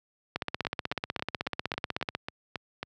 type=two click trains; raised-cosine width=0.3 ms; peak=-13 / -17 dBFS; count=30 / 9; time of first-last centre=0.36-2.15 / 0.65-2.83 s; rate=16.2 / 3.67 Hz; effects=high-pass 80 Hz 12 dB/octave